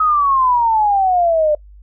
sine exponential sweep, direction down, 1279 to 592 Hz, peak -11 dBFS, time 0-1.55 s, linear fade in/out 5 ms, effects noise-tail reverb RT60 0.1 s tail -23 dB re dry + added 50 Hz sine -38 dBFS peak until 1.82 s

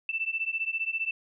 sine beating tone pair, 2653 / 2668 Hz, E7 / E7, +10 / +20 cents, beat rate 15 Hz, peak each -31 dBFS, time 0.09-1.11 s, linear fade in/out 2 ms, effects none

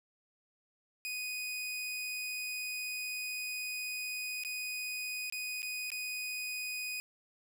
sawtooth tone with dropouts, 2489 Hz, D#7, in tune, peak -33 dBFS, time 1.05-7 s, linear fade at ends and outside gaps 0 ms, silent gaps 4.436-4.449 / 5.299-5.324 / 5.62-5.629 / 5.903-5.918 s, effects none

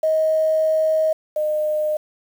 sine tone pair in turn, 631 / 609.9 Hz, D#5 / D#5, +24 / -35 cents, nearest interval minor second, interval 59 cents, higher first, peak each -15 / -18 dBFS, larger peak first, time 0.03-1.13 / 1.36-1.97 s, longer first, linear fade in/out 5 ms, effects 7-bit

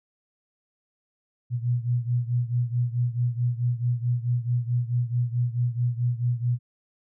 sine beating tone pair, 120 / 124.6 Hz, B2 / B2, -49 / +16 cents, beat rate 4.6 Hz, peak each -24 / -27 dBFS, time 1.5-6.59 s, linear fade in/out 50 ms, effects none

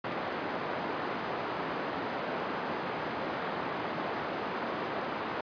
white band-pass noise, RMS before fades -35 dBFS, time 0.04-5.41 s, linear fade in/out 5 ms, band 180 to 1100 Hz, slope 12 dB/octave, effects resampled to 11025 Hz

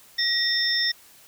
sine tone cluster, 1900 / 3629 / 5350 Hz, A#6 / A#7 / E8, +33 / -47 / +25 cents, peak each -26 / -27 / -23 dBFS, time 0.18-0.92 s, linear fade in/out 10 ms, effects white hiss -52 dBFS RMS until 1.27 s

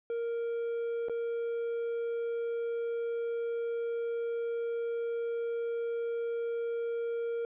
triangle tone with dropouts, 466.2 Hz, A#4, in tune, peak -29 dBFS, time 0.1-7.45 s, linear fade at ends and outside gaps 1 ms, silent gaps 1.085-1.096 s, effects resampled to 8000 Hz

